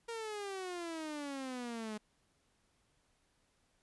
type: exponential sweep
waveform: sawtooth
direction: down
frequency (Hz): 469.2 to 210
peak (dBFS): -36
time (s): 0.08-1.98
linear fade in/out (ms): 10
effects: pink hiss -75 dBFS RMS until 3.82 s + resampled to 24000 Hz